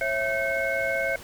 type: tone cluster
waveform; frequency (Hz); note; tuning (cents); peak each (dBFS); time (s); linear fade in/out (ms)
sine; 543 / 661 / 1541 / 2179; C#5 / E5 / G6 / C#7; -36 / +5 / -30 / -30; -29; 0.01-1.16; 2
effects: pink hiss -44 dBFS RMS until 1.23 s